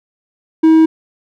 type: tone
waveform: triangle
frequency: 320 Hz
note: D#4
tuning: 49 cents sharp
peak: -3 dBFS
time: 0.63-0.86 s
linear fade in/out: 10 ms
effects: none